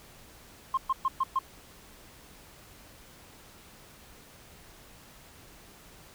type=tone bursts; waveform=sine; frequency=1061 Hz; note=C6; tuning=24 cents sharp; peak=-22 dBFS; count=5; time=0.74-1.39 s; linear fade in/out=5 ms; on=34 ms; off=120 ms; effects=tanh soft clip ceiling -19 dBFS + pink hiss -53 dBFS RMS until 6.14 s